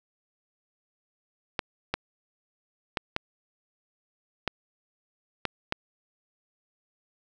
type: clicks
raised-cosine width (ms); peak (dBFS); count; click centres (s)
0.3; -10; 7; 1.592 / 1.94 / 2.972 / 3.164 / 4.477 / 5.453 / 5.724
effects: none